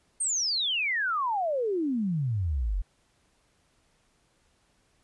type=exponential sweep; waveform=sine; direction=down; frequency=8870 to 41.2 Hz; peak=-25 dBFS; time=0.2-2.82 s; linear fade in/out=10 ms; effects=pink hiss -68 dBFS RMS until 5.03 s + resampled to 24000 Hz